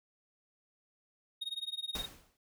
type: tone with tremolo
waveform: triangle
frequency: 3729 Hz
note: A#7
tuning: in tune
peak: -32 dBFS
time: 1.41-2.06 s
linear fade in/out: 10 ms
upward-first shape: sine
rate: 19 Hz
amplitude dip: 95%
type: noise with exponential decay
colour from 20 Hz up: pink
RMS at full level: -38 dBFS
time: 1.95-2.37 s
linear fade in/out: 2 ms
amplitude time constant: 91 ms
effects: none